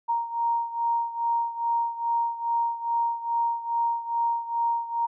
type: beating tone pair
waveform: sine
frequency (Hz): 932.3 / 934.7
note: A#5 / A#5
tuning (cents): 0 / +4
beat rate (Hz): 2.4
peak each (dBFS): -25 / -29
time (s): 0.08-5.07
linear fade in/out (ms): 20
effects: none